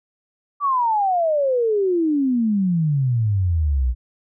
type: exponential sweep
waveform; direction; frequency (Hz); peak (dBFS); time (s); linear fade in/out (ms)
sine; down; 1174.7 to 58.3; -16; 0.6-3.95; 50
effects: none